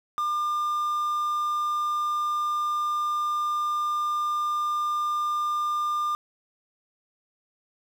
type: tone with quantisation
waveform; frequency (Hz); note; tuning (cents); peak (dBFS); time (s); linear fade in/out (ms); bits
triangle; 1200; D6; +37; -22; 0.18-6.15; 0; 8
effects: none